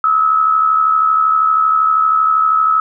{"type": "tone with amplitude modulation", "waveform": "sine", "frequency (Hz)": 1291, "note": "E6", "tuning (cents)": -37, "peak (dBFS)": -7, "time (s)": [0.04, 2.8], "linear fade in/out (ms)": 2, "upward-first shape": "sine", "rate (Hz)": 72.7, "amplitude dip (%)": 55, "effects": []}